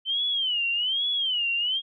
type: tone with vibrato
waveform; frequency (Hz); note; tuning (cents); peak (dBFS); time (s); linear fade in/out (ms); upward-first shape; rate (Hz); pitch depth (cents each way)
sine; 3056; G7; -45; -23; 0.05-1.82; 50; sine; 1.2; 180
effects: none